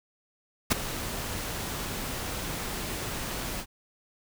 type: noise with ADSR envelope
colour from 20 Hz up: pink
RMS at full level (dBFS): -19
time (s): 0.7-3.66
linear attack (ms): 18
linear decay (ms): 14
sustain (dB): -15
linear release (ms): 70
effects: none